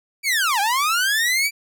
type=linear two-way sweep; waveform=sawtooth; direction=down then up; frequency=2349 to 775 to 2349 Hz; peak=-14 dBFS; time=0.23-1.51 s; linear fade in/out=50 ms; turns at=0.6 s; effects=none